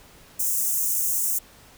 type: high-pass noise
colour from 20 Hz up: white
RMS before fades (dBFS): -24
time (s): 0.39-1.39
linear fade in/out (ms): 10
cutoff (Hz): 6300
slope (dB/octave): 48
effects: pink hiss -51 dBFS RMS until 1.77 s